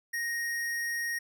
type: tone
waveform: square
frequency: 1869 Hz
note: A#6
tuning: 4 cents sharp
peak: -31 dBFS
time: 0.13-1.19 s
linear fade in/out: 10 ms
effects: none